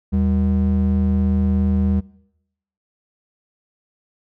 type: ring-modulated tone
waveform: triangle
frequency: 138.3 Hz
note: C#3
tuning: 4 cents flat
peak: -10 dBFS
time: 0.12-2.01 s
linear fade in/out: 20 ms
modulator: 58.5 Hz
effects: noise-tail reverb RT60 0.8 s tail -22 dB re dry